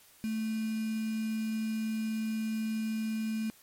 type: tone with quantisation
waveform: sine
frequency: 220 Hz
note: A3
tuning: in tune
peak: -30 dBFS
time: 0.24-3.5 s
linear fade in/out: 0 ms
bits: 7
effects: white hiss -59 dBFS RMS until 3.62 s + MP3 64 kbps